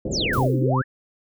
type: low-pass noise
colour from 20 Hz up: white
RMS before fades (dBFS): -27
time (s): 0.05-0.48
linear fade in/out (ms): 5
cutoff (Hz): 550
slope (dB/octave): 48
type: exponential two-way sweep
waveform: sine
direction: down then up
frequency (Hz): 7730 to 236.6 to 1834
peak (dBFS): -22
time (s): 0.11-0.84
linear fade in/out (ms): 50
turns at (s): 0.59
type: noise with exponential decay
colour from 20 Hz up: blue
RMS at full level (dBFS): -34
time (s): 0.33-0.7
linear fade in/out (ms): 2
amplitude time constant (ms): 80
type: harmonic tone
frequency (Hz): 129.8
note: C3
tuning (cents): -13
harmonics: 1 / 2 / 3 / 4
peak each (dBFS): -20 / -26 / -30 / -32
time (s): 0.37-0.82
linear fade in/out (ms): 10
effects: none